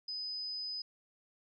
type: tone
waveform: sine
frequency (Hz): 5010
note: D#8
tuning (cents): +11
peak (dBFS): -37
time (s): 0.08-0.82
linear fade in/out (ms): 5
effects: none